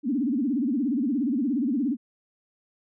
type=tone with vibrato; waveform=sine; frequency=261.6 Hz; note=C4; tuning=in tune; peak=-22 dBFS; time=0.03-1.97 s; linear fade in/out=50 ms; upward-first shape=sine; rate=17 Hz; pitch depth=250 cents each way; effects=none